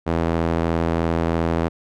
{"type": "tone with band-pass filter", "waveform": "sawtooth", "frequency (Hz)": 83, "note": "E2", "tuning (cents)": 12, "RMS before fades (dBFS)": -21, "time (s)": [0.06, 1.69], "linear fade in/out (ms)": 20, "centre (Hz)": 490, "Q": 0.55, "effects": []}